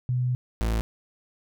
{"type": "tone pair in turn", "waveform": ["sine", "40% pulse"], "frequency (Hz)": [125.1, 55.73], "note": ["B2", "A1"], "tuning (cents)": [23, 23], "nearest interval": "octave + major second", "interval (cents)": 1400, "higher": "first", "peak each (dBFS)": -22, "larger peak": "neither", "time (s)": [[0.09, 0.35], [0.61, 0.81]], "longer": "first", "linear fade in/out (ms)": 0, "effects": []}